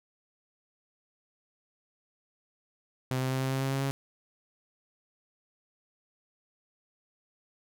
sawtooth tone with pitch steps, 129.4 / 130.45 / 131.51 / 132.58 / 133.65 / 134.74 / 135.83 / 136.94 Hz, C3 / C3 / C3 / C3 / C3 / C#3 / C#3 / C#3, -19 / -5 / +9 / +23 / +37 / -49 / -35 / -21 cents, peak -24 dBFS, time 3.11-3.91 s, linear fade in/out 0 ms, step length 100 ms, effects none

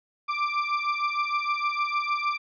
30% pulse beating tone pair, 1174.7 / 1181.2 Hz, D6 / D6, 0 / +10 cents, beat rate 6.5 Hz, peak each -25 dBFS, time 0.28-2.38 s, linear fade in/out 20 ms, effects resampled to 11025 Hz

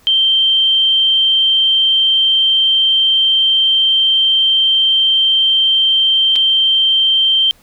sine tone with dropouts, 3136 Hz, G7, in tune, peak -9 dBFS, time 0.07-7.51 s, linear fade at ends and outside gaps 0 ms, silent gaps 6.357-6.361 s, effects pink hiss -50 dBFS RMS until 7.62 s

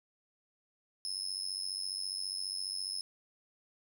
35% pulse tone with amplitude modulation, 5190 Hz, E8, 28 cents flat, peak -29 dBFS, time 1.05-3.01 s, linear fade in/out 0 ms, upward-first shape sine, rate 94.7 Hz, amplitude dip 95%, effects none

